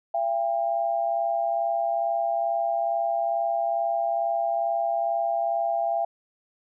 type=tone pair together; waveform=sine; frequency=677 / 799.3 Hz; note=E5 / G5; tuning=+46 / +33 cents; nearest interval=minor third; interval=287 cents; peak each=-24 / -27 dBFS; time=0.14-6.05 s; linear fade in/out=5 ms; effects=none